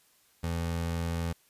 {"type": "tone", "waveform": "25% pulse", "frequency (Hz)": 84, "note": "E2", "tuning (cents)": 33, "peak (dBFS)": -26, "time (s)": [0.43, 1.33], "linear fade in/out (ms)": 10, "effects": ["white hiss -65 dBFS RMS until 1.49 s", "resampled to 32000 Hz"]}